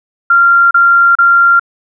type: tone bursts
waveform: sine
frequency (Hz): 1385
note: F6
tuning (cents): -15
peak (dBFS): -4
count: 3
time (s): 0.3-1.596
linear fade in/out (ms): 5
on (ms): 410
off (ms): 33
effects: none